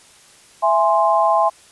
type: chord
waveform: sine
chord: E augmented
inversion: none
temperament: equal with one note detuned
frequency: 664.2 / 830.6 / 1046.5 Hz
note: E5 / G#5 / B#5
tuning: +13 / 0 / 0 cents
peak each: -17 dBFS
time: 0.62-1.5 s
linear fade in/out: 20 ms
effects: white hiss -48 dBFS RMS until 1.71 s + resampled to 24000 Hz

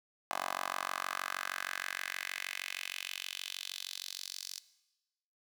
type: tone with high-pass filter sweep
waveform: 10% pulse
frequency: 46.38 Hz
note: F#1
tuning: 5 cents sharp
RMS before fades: -40 dBFS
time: 0.31-4.59 s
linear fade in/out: 0 ms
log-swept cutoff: 880 to 5000 Hz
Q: 2.5
effects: noise-tail reverb RT60 1.0 s tail -17 dB re dry

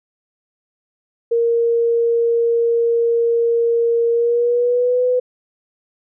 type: tone with pitch glide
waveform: sine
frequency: 466.2 to 499.7 Hz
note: A#4 to B4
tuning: 0 to +20 cents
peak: -13 dBFS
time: 1.31-5.2 s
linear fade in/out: 10 ms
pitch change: +120 cents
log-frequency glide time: 4.11-5.04 s
effects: none

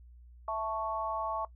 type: chord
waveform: sine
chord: A major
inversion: second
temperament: equal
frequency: 659.3 / 880 / 1108.7 Hz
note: E5 / A5 / C#6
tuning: 0 / 0 / 0 cents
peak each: -36 / -36 / -35 dBFS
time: 0.48-1.45 s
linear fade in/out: 2 ms
effects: noise-tail reverb RT60 0.1 s tail -19 dB re dry + added 60 Hz sine -51 dBFS peak until 1.55 s

